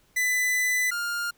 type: tone pair in turn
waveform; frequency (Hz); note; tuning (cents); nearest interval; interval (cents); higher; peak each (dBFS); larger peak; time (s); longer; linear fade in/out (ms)
45% pulse; 1999 / 1407.8; B6 / F6; +20 / +13; tritone; 607; first; -22 / -27; first; 0.16-0.91 / 0.91-1.31; first; 10
effects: pink hiss -63 dBFS RMS until 1.37 s